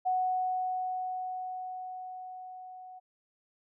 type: tone with level ramp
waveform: sine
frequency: 740 Hz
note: F#5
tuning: in tune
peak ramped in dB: -25 to -45 dBFS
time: 0.05-3 s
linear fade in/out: 20 ms
effects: none